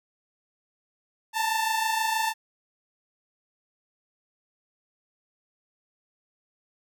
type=tone pair together; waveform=sawtooth; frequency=880 / 906.3 Hz; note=A5 / A#5; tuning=0 / -49 cents; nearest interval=minor second; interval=51 cents; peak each=-22 / -25 dBFS; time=1.33-2.34 s; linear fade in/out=50 ms; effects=none